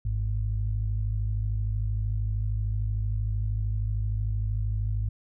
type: tone pair together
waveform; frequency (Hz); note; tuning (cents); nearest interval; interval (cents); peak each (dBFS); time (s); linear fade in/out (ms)
sine; 51.63 / 104.7; G#1 / G#2; -9 / +15; octave; 1224; -27; 0.05-5.09; 5
effects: tanh soft clip ceiling -17 dBFS